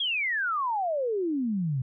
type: exponential sweep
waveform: sine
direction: down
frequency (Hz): 3368 to 123.47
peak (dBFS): -25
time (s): 0-1.82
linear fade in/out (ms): 5
effects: none